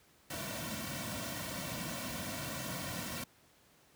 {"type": "noise with comb filter", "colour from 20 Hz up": "pink", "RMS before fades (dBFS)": -40, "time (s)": [0.3, 3.24], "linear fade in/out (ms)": 5, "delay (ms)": 2.4, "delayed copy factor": -0.85, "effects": ["pink hiss -65 dBFS RMS until 3.95 s", "high-pass 80 Hz 12 dB/octave"]}